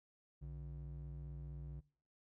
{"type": "ring-modulated tone", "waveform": "triangle", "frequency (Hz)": 103.83, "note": "G#2", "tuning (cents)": 0, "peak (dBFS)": -40, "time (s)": [0.41, 1.81], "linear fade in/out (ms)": 20, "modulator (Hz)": 42.2, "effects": ["noise-tail reverb RT60 0.5 s tail -22 dB re dry"]}